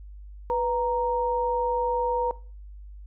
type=tone pair together; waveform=sine; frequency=493.9 / 932.3 Hz; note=B4 / A#5; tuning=0 / 0 cents; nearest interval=major seventh; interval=1100 cents; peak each=-25 dBFS; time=0.5-2.31 s; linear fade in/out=0 ms; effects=noise-tail reverb RT60 0.4 s tail -20 dB re dry + added 50 Hz sine -40 dBFS peak until 3.06 s